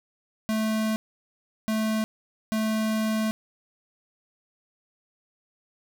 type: tone bursts at uneven times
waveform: square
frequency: 218.4 Hz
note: A3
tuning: 13 cents flat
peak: -24 dBFS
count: 3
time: 0.49-0.96 / 1.68-2.04 / 2.52-3.31 s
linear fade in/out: 0 ms
effects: none